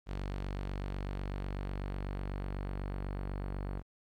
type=tone with low-pass filter sweep; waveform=sawtooth; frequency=48.06 Hz; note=G1; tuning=34 cents flat; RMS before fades=-38 dBFS; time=0.06-3.83 s; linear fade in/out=50 ms; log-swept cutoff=4600 to 1600 Hz; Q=0.71; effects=12-bit